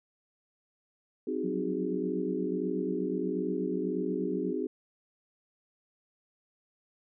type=chord; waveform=sine; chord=Ab dominant seventh; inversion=first; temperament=just; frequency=259.6 / 311.5 / 373.8 / 415.3 Hz; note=C4 / Eb4 / Gb4 / Ab4; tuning=-13 / +2 / +18 / 0 cents; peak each=-35 dBFS; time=1.27-4.67 s; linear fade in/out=5 ms
type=tone with tremolo; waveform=sine; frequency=185 Hz; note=F#3; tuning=in tune; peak=-33 dBFS; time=1.43-4.53 s; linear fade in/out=20 ms; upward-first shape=sine; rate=8.3 Hz; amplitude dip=60%
effects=none